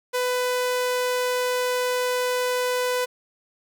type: tone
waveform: sawtooth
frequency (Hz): 498.8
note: B4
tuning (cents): +17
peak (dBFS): -18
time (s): 0.13-3.06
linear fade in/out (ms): 20
effects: none